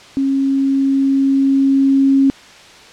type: tone with level ramp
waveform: sine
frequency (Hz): 272.1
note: C#4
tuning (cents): -32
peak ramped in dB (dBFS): -13 to -8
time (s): 0.17-2.3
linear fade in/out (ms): 0
effects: white hiss -40 dBFS RMS until 2.92 s + low-pass 5000 Hz 12 dB/octave